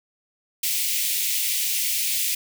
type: high-pass noise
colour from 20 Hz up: white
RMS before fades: -24 dBFS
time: 0.63-2.35 s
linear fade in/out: 5 ms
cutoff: 2100 Hz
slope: 48 dB/octave
effects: none